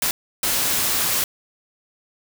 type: noise bursts at uneven times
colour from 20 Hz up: white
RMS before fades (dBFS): -21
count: 2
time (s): 0.02-0.11 / 0.43-1.24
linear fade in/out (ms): 2
effects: none